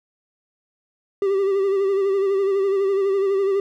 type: tone with vibrato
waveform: triangle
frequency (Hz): 392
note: G4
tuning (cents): 0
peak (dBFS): -15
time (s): 1.22-3.6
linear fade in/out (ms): 2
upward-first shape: sine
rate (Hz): 12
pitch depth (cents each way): 45
effects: none